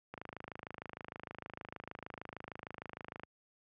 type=click train; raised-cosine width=0.5 ms; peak=-28 dBFS; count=83; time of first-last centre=0.14-3.234 s; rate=26.5 Hz; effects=high-pass 80 Hz 12 dB/octave